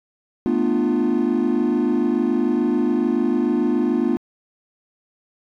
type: chord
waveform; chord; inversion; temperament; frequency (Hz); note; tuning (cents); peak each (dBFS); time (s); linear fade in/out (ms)
triangle; B half-diminished seventh; third; equal with one note detuned; 220 / 246.9 / 298.6 / 349.2; A3 / B3 / D4 / F4; 0 / 0 / +29 / 0; -22 / -18 / -20 / -20; 0.46-4.17; 0
effects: tanh soft clip ceiling -9 dBFS